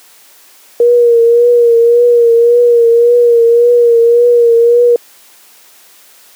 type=tone with vibrato; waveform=sine; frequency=472.9 Hz; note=A#4; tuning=25 cents sharp; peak=-3 dBFS; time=0.8-4.96 s; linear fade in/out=2 ms; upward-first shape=triangle; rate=1.8 Hz; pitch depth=43 cents each way; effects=white hiss -42 dBFS RMS until 6.35 s + high-pass 300 Hz 12 dB/octave